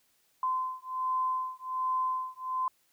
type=beating tone pair; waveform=sine; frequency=1029 / 1030.3 Hz; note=C6 / C6; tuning=-29 / -27 cents; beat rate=1.3 Hz; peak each=-32 / -32 dBFS; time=0.43-2.68 s; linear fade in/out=2 ms; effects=white hiss -70 dBFS RMS until 2.92 s